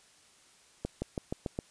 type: accelerating click train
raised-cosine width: 2 ms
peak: -19 dBFS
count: 6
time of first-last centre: 0.85-1.589 s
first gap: 170 ms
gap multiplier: 0.93
effects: white hiss -61 dBFS RMS until 1.7 s + resampled to 22050 Hz